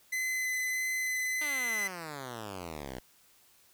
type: tone with vibrato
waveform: 45% pulse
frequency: 2030 Hz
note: B6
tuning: 47 cents sharp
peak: -30 dBFS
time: 0.12-1.88 s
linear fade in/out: 10 ms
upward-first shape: sine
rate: 1.6 Hz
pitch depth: 8 cents each way
type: exponential sweep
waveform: 5% pulse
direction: down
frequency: 310.5 to 59.8 Hz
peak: -28 dBFS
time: 1.41-3 s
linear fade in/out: 5 ms
effects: white hiss -63 dBFS RMS until 3.73 s